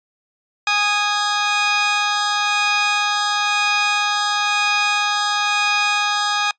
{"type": "tone pair together", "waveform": "15% pulse", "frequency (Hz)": [827, 1240], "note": ["G#5", "D#6"], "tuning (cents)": [-8, -6], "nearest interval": "perfect fifth", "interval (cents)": 702, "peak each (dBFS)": -13, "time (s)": [0.67, 6.51], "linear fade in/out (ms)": 2, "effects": ["noise-tail reverb RT60 0.1 s tail -23 dB re dry", "resampled to 16000 Hz"]}